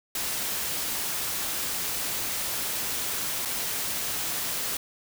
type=noise with dropouts; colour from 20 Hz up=white; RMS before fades=-30 dBFS; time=0.15-4.77 s; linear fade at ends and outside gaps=2 ms; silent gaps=3.451-3.455 s; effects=none